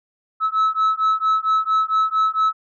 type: beating tone pair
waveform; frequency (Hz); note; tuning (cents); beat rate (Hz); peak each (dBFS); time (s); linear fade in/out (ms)
sine; 1296 / 1300.4; E6 / E6; -30 / -24; 4.4; -17; 0.4-2.53; 50
effects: tanh soft clip ceiling -13 dBFS